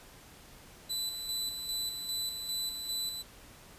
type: tone with tremolo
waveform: sawtooth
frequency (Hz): 3991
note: B7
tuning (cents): +17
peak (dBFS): -29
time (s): 0.89-3.23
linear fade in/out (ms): 20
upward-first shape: square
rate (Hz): 2.5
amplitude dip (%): 45
effects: pink hiss -54 dBFS RMS until 3.78 s + resampled to 32000 Hz